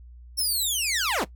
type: linear sweep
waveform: 15% pulse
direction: down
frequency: 5470 to 120 Hz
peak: -17 dBFS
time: 0.37-1.25 s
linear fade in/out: 20 ms
effects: noise-tail reverb RT60 0.1 s tail -17 dB re dry + added 60 Hz sine -43 dBFS peak until 1.35 s